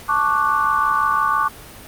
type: chord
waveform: sine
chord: D major seventh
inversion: second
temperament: equal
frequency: 880 / 1108.7 / 1174.7 / 1480 Hz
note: A5 / C#6 / D6 / F#6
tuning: 0 / 0 / 0 / 0 cents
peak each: -24 / -20 / -18 / -23 dBFS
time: 0.08-1.49 s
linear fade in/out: 20 ms
effects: pink hiss -39 dBFS RMS until 1.87 s + Opus 48 kbps